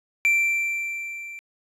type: tone with level ramp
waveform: triangle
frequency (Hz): 2349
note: D7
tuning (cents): 0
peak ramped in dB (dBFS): -14 to -34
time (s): 0.25-1.39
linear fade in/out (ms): 0
effects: resampled to 32000 Hz